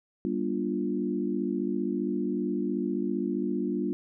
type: chord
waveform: sine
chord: G minor seventh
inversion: none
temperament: equal with one note detuned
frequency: 196 / 238.9 / 293.7 / 349.2 Hz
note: G3 / Bb3 / D4 / F4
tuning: 0 / +43 / 0 / 0 cents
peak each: -32 dBFS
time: 0.25-3.93 s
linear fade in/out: 0 ms
effects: none